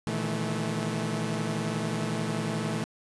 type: tone cluster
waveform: sawtooth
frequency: 117.9 / 152.8 / 164 / 216.7 Hz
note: A#2 / D#3 / E3 / A3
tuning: +20 / -31 / -9 / -26 cents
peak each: -31 / -33 / -29 / -28 dBFS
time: 0.07-2.84 s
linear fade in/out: 0 ms
effects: resampled to 24000 Hz + 9-bit